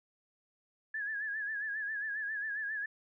sine tone with vibrato, 1700 Hz, G#6, 40 cents sharp, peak -34 dBFS, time 0.94-2.86 s, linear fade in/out 5 ms, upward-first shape sine, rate 7.4 Hz, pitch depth 76 cents each way, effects none

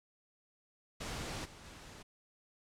pink noise with level steps, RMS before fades -41 / -54 / -52 dBFS, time 1-2.03 s, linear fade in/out 10 ms, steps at 1.44 / 1.63 s, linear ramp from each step 20 ms, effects low-pass 8000 Hz 12 dB/octave

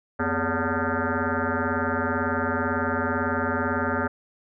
sine tone with frequency modulation, 565 Hz, C#5, 33 cents sharp, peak -22 dBFS, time 0.19-4.08 s, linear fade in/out 10 ms, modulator 164 Hz, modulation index 6.5, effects none

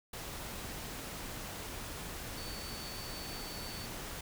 sine tone in noise, 4497 Hz, C#8, 24 cents sharp, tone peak -47 dBFS, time 2.37-3.86 s, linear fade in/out 5 ms, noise pink, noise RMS -43 dBFS, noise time 0.13-4.21 s, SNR -7 dB, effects none

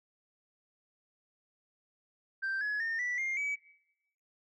sine tone with pitch steps, 1568 / 1690.3 / 1822.1 / 1964.2 / 2117 / 2282 Hz, G6 / G#6 / A#6 / B6 / C7 / C#7, 0 / +30 / -40 / -10 / +20 / +50 cents, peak -29 dBFS, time 2.42-3.56 s, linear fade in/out 20 ms, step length 190 ms, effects noise-tail reverb RT60 0.9 s tail -21 dB re dry + tanh soft clip ceiling -29 dBFS

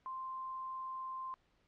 sine tone, 1046 Hz, C6, 1 cent flat, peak -40 dBFS, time 0.06-1.34 s, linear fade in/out 0 ms, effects pink hiss -74 dBFS RMS until 1.67 s + low-pass 4000 Hz 12 dB/octave

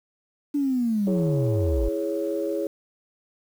sine linear sweep, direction down, 293.7 to 43.65 Hz, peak -20 dBFS, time 0.54-1.89 s, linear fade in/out 10 ms
sine chord, C# minor, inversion first, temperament equal, 329.6 / 415.3 / 554.4 Hz, E4 / G#4 / C#5, 0 / 0 / 0 cents, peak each -28 dBFS, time 1.07-2.67 s, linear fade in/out 2 ms
effects tanh soft clip ceiling -14 dBFS + 8-bit

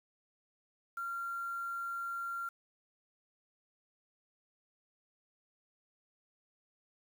sine tone with quantisation, 1380 Hz, F6, 21 cents flat, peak -36 dBFS, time 0.97-2.49 s, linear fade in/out 5 ms, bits 9, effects none

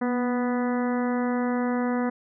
harmonic tone with a mistuned harmonic, 246.9 Hz, B3, in tune, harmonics 1 / 2 / 3 / 4 / 5 / 6 / 7 / 8, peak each -24 / -30 / -34 / -36 / -38 / -40 / -41 / -42 dBFS, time 0.01-2.1 s, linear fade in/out 10 ms, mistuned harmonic 1, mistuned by -28 cents, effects none

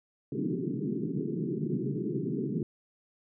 pink band-pass noise, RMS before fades -32 dBFS, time 0.32-2.63 s, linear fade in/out 2 ms, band 130 to 420 Hz, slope 96 dB/octave, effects none

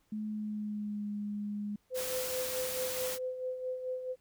sine tone with pitch glide, 213.7 to 206.7 Hz, G#3 to G#3, +50 to -8 cents, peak -34 dBFS, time 0.12-1.76 s, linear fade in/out 5 ms, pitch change -58 cents, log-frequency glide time 0.26-1.08 s
sine tone with tremolo, 510 Hz, C5, 44 cents flat, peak -32 dBFS, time 1.9-4.16 s, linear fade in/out 50 ms, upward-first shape sine, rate 4.6 Hz, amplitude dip 55%
white noise, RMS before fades -38 dBFS, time 1.94-3.19 s, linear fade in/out 50 ms
effects pink hiss -73 dBFS RMS until 4.2 s

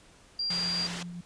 sine tone, 4756 Hz, D8, 21 cents sharp, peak -28 dBFS, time 0.39-0.87 s, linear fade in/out 5 ms
sine tone with tremolo, 174.61 Hz, F3, in tune, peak -36 dBFS, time 0.5-1.21 s, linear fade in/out 5 ms, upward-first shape sine, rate 7.6 Hz, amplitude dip 30%
white low-pass noise, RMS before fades -39 dBFS, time 0.5-1.03 s, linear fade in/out 5 ms, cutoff 4800 Hz, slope 12 dB/octave
effects pink hiss -57 dBFS RMS until 1.25 s + resampled to 22050 Hz

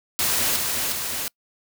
white noise with echo, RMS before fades -22 dBFS, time 0.19-0.56 s, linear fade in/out 0 ms, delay 360 ms, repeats 2, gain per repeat -3 dB, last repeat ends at 1.28 s, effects noise-tail reverb RT60 0.1 s tail -26 dB re dry

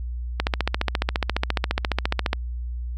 click train, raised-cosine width 0.3 ms, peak -5 dBFS, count 29, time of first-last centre 0.4-2.331 s, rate 14.5 Hz, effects added 60 Hz sine -27 dBFS peak until 2.97 s

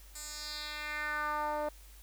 10% pulse tone with band-pass filter sweep, 300 Hz, D4, 37 cents sharp, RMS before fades -37 dBFS, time 0.15-1.69 s, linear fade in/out 5 ms, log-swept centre 8600 to 600 Hz, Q 2.4, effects added 50 Hz sine -52 dBFS peak until 2.02 s + white hiss -59 dBFS RMS until 2.02 s

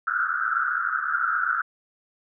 white band-pass noise, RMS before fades -25 dBFS, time 0.07-1.62 s, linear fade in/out 5 ms, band 1300 to 1500 Hz, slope 96 dB/octave, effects none

